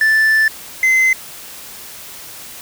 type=tone pair in turn; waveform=triangle; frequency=1760 / 2057 Hz; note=A6 / C7; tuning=0 / -30 cents; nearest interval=minor third; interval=270 cents; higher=second; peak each=-8 dBFS; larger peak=neither; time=0.01-0.48 / 0.83-1.13 s; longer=first; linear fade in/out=2 ms; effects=white hiss -34 dBFS RMS until 2.61 s